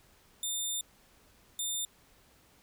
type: tone pair in turn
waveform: 15% pulse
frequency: 3600 / 3600 Hz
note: A7 / A7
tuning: +39 / +39 cents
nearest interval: unison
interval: 0 cents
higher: neither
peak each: -25 dBFS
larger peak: neither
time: 0.43-0.81 / 1.59-1.85 s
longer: first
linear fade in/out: 2 ms
effects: pink hiss -63 dBFS RMS until 2.62 s